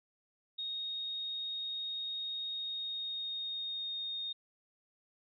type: tone with pitch glide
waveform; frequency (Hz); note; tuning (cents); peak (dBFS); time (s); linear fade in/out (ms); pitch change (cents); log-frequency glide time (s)
sine; 3729 to 3695; A#7 to A#7; 0 to -16; -36; 0.58-4.33; 10; -16; 2.48-4.16
effects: none